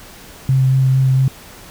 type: tone with vibrato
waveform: sine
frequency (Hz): 132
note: C3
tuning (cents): +16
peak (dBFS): -10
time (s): 0.49-1.28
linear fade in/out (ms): 2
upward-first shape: sine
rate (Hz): 4.4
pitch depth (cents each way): 12
effects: pink hiss -39 dBFS RMS until 1.7 s